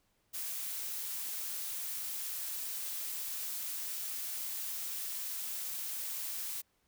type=noise; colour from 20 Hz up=blue; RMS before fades=-39 dBFS; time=0.33-6.62 s; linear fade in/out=20 ms; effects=pink hiss -75 dBFS RMS until 6.87 s